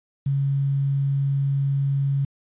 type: tone with quantisation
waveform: sine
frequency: 138.59 Hz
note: C#3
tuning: in tune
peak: -19 dBFS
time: 0.26-2.25 s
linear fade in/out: 5 ms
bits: 8
effects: resampled to 8000 Hz